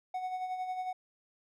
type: tone with tremolo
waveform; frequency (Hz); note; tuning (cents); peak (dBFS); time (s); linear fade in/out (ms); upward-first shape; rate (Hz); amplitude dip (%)
triangle; 740; F#5; 0; -30; 0.14-0.93; 5; sine; 11; 50
effects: none